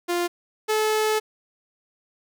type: tone pair in turn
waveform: sawtooth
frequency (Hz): 349.2 / 431.9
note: F4 / A4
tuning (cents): 0 / -32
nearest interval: major third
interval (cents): 368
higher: second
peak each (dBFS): -18 / -16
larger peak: second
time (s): 0.08-0.28 / 0.68-1.2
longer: second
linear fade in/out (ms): 20
effects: none